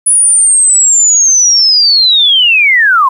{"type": "linear sweep", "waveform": "sine", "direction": "down", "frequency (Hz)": [9956, 996], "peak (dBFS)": -4, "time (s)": [0.06, 3.09], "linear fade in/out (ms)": 10, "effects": ["7-bit"]}